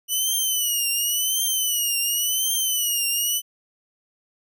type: tone with vibrato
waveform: 10% pulse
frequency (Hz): 2964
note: F#7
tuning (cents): +2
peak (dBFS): -13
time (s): 0.08-3.42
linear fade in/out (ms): 50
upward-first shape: triangle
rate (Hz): 0.92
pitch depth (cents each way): 120
effects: none